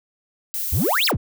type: noise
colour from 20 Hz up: violet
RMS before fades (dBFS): -26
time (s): 0.54-1.11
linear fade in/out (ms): 0
type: exponential two-way sweep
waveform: triangle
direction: up then down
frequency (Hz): 59.7 to 5420 to 59.7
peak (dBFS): -16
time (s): 0.72-1.17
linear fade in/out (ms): 10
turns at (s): 1.06
effects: none